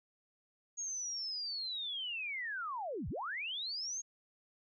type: linear two-way sweep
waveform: sine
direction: down then up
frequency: 6645 to 49 to 6645 Hz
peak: -37 dBFS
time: 0.77-4.02 s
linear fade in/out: 20 ms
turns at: 3.09 s
effects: none